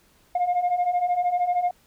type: beating tone pair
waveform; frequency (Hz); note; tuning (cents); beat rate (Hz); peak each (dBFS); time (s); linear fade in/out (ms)
sine; 703 / 716; F5 / F5; +11 / +43; 13; -24 / -20; 0.35-1.71; 5
effects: tanh soft clip ceiling -17 dBFS + pink hiss -60 dBFS RMS until 1.86 s